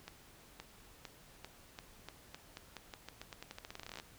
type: accelerating click train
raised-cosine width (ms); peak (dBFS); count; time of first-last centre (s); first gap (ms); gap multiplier
0.2; -28; 29; 0.08-3.999; 520; 0.87
effects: pink hiss -60 dBFS RMS until 4.18 s